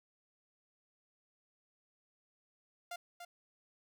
sawtooth tone with echo, 698.5 Hz, F5, in tune, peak -37 dBFS, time 2.91-2.96 s, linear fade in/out 5 ms, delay 290 ms, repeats 1, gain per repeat -6 dB, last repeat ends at 3.25 s, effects none

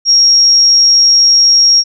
sine tone, 5588 Hz, F8, in tune, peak -4 dBFS, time 0.05-1.84 s, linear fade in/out 50 ms, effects none

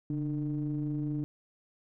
triangle ring-modulated tone, 77.78 Hz, D#2, in tune, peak -25 dBFS, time 0.1-1.24 s, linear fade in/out 0 ms, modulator 221 Hz, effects none

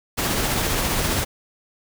pink noise with tremolo, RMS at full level -21 dBFS, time 0.17-1.25 s, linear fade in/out 20 ms, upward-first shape triangle, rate 15 Hz, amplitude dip 30%, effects none

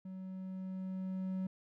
triangle tone with level ramp, 187.8 Hz, F#3, 26 cents sharp, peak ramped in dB -41 to -32 dBFS, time 0.05-1.47 s, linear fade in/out 5 ms, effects none

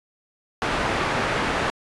white low-pass noise, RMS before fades -24 dBFS, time 0.62-1.7 s, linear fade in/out 0 ms, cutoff 1600 Hz, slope 12 dB/octave, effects resampled to 24000 Hz

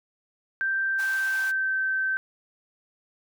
sine tone with pitch glide, 1568 to 1547.3 Hz, G6 to G6, 0 to -23 cents, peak -23 dBFS, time 0.61-2.17 s, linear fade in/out 0 ms, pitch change -23 cents, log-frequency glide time 0.88-1.77 s
pink high-pass noise, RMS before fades -41 dBFS, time 0.98-1.52 s, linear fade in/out 20 ms, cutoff 750 Hz, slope 96 dB/octave
effects none

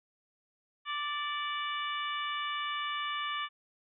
harmonic tone with a mistuned harmonic, 587.3 Hz, D5, in tune, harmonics 2 / 3 / 4 / 5 / 6, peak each -35 / -40 / -41 / -40 / -43 dBFS, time 0.85-3.49 s, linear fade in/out 50 ms, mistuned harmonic 4, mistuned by -26 cents, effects none

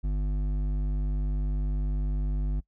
sine tone with hard clipping, 50 Hz, G1, 35 cents sharp, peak -27 dBFS, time 0.03-2.61 s, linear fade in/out 20 ms, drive 10 dB, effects noise-tail reverb RT60 0.1 s tail -22 dB re dry

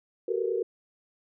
sine tone cluster, 373.8 / 402.6 / 453 / 483 Hz, F#4 / G4 / A#4 / B4, +18 / +46 / -50 / -39 cents, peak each -30 / -35 / -30 / -32 dBFS, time 0.28-0.63 s, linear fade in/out 5 ms, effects none

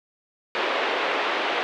pink band-pass noise, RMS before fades -25 dBFS, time 0.55-1.63 s, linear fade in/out 0 ms, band 390 to 3300 Hz, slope 24 dB/octave, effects none

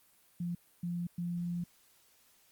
sine tone bursts at uneven times, 173.7 Hz, F3, 9 cents flat, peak -33 dBFS, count 3, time 0.4-0.55 / 0.83-1.07 / 1.18-1.64 s, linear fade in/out 5 ms, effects white hiss -66 dBFS RMS until 2.51 s + Opus 32 kbps

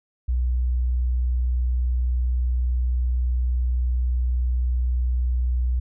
sine tone with vibrato, 61.74 Hz, B1, in tune, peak -19 dBFS, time 0.28-5.8 s, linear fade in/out 10 ms, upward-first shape square, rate 20 Hz, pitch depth 50 cents each way, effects none

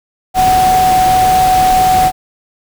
sine tone in noise, 745 Hz, F#5, 12 cents sharp, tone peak -7 dBFS, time 0.34-2.12 s, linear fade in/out 50 ms, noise pink, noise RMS -19 dBFS, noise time 0.34-2.12 s, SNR +9 dB, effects none

